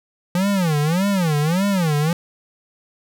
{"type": "tone with vibrato", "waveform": "square", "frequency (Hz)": 172.1, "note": "F3", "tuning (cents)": -25, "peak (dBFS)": -17, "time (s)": [0.35, 2.13], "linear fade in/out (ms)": 2, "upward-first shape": "sine", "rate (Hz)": 1.7, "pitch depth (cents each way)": 280, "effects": []}